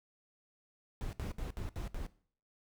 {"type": "noise bursts", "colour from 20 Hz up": "brown", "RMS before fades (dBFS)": -39, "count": 6, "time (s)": [1.01, 2.065], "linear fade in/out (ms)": 0, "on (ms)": 120, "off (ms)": 67, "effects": ["noise-tail reverb RT60 0.5 s tail -18 dB re dry"]}